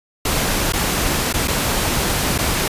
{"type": "noise with dropouts", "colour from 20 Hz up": "pink", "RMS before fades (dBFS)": -19, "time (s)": [0.25, 2.68], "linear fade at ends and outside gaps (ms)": 5, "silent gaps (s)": [[0.724, 0.734], [1.328, 1.338], [1.476, 1.48], [2.38, 2.386]], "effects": ["resampled to 32000 Hz"]}